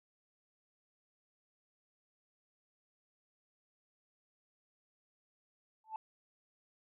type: tone with exponential growth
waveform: sine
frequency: 877 Hz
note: A5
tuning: 6 cents flat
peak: -33 dBFS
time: 5.84-5.96 s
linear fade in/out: 2 ms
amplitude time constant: 26 ms
effects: tanh soft clip ceiling -33 dBFS